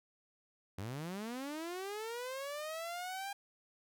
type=linear sweep; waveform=sawtooth; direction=up; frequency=89.7 to 806 Hz; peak=-36 dBFS; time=0.78-3.33 s; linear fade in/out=5 ms; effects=none